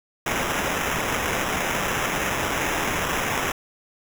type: noise with sample-and-hold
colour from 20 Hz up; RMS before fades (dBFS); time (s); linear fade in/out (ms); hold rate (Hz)
white; -25; 0.26-3.52; 5; 4410
effects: none